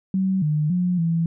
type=tone with pitch steps; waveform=sine; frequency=190.1 / 151.3 / 179.3 / 166 Hz; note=F#3 / D#3 / F3 / E3; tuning=+47 / -48 / +46 / +12 cents; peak=-18 dBFS; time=0.14-1.26 s; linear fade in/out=2 ms; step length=280 ms; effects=none